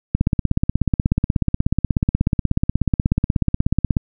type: click train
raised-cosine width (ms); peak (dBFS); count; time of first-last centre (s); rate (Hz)
5; -3; 64; 0.15-3.968; 16.5
effects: none